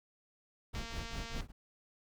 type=noise with tremolo; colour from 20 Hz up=brown; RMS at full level=-37 dBFS; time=0.73-1.52 s; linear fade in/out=10 ms; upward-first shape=triangle; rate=5 Hz; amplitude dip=100%
type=click train; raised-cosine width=0.2 ms; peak=-29 dBFS; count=152; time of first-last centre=0.75-1.407 s; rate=230 Hz
effects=none